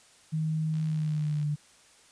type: tone with pitch glide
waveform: sine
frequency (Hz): 157.3 to 148.47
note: D#3 to D3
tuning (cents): +19 to +19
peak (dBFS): -26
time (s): 0.32-1.56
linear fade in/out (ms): 20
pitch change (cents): -100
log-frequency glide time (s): 0.85-1.44
type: click train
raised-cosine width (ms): 0.2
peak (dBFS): -35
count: 48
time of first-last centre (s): 0.74-1.429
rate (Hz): 68.2
effects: white hiss -58 dBFS RMS until 2.11 s + resampled to 22050 Hz